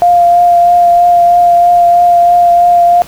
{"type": "tone with vibrato", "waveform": "sine", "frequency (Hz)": 698.5, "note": "F5", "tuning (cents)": 0, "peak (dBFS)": -3, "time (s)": [0.02, 3.02], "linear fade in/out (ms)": 0, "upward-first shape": "triangle", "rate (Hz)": 3.1, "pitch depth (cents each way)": 16, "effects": ["pink hiss -33 dBFS RMS until 3.07 s"]}